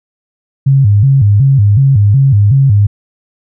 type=tone with vibrato; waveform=sine; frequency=118.2 Hz; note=A#2; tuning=24 cents sharp; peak=-4 dBFS; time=0.66-2.87 s; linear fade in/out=10 ms; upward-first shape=square; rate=2.7 Hz; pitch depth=250 cents each way; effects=none